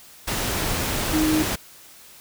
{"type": "tone in noise", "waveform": "sine", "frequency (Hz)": 311.1, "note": "D#4", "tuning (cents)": 0, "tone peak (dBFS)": -18, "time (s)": [1.13, 1.43], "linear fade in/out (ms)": 10, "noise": "pink", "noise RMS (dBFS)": -25, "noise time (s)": [0.27, 1.56], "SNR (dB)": 4, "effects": ["white hiss -47 dBFS RMS until 2.2 s"]}